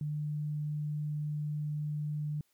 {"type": "tone", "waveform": "sine", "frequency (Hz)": 149.7, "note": "D3", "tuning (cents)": 33, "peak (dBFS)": -32, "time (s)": [0.01, 2.41], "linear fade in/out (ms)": 2, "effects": ["white hiss -74 dBFS RMS until 2.53 s"]}